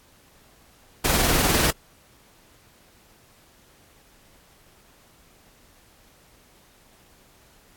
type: noise with tremolo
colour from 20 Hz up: pink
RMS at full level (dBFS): -19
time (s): 1.04-1.71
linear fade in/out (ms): 10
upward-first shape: sine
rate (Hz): 20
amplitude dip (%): 35
effects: pink hiss -56 dBFS RMS until 7.76 s + AAC 64 kbps